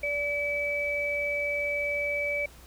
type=tone pair together; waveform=sine; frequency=580.6 / 2297 Hz; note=D5 / D7; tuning=-20 / -39 cents; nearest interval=2 octaves; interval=2381 cents; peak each=-31 / -28 dBFS; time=0.03-2.46 s; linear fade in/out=5 ms; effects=added 60 Hz sine -50 dBFS peak until 2.66 s + pink hiss -53 dBFS RMS until 2.66 s